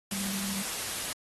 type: tone in noise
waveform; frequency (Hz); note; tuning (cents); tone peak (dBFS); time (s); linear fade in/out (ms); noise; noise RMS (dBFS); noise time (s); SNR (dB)
sine; 196; G3; 0; -35; 0.12-0.62; 2; white; -34; 0.11-1.13; -4
effects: AAC 32 kbps